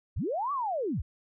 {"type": "linear two-way sweep", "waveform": "sine", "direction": "up then down", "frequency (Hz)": [38, 1174.7, 38], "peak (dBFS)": -28, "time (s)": [0.16, 1.02], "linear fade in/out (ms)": 10, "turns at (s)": 0.52, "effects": []}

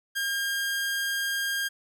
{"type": "tone", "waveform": "sawtooth", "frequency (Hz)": 1612, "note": "G6", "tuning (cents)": 48, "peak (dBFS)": -23, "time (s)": [0.15, 1.69], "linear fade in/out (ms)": 20, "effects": []}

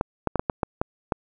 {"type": "clicks", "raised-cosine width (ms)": 1, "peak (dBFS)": -8, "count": 8, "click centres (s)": [0.011, 0.273, 0.357, 0.395, 0.498, 0.632, 0.815, 1.122], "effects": []}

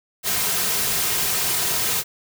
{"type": "noise with comb filter", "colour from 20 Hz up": "white", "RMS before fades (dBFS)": -22, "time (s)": [0.23, 2.04], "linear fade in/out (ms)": 50, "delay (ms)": 3.5, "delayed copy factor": -0.5, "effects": []}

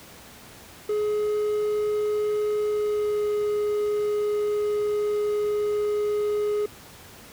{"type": "tone with pitch glide", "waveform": "triangle", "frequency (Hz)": [421.1, 417.7], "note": ["G#4", "G#4"], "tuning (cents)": [24, 10], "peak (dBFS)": -20, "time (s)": [0.89, 6.66], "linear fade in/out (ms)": 5, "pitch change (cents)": -14, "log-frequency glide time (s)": [2.65, 3.32], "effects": ["pink hiss -46 dBFS RMS until 7.32 s", "high-pass 60 Hz 12 dB/octave"]}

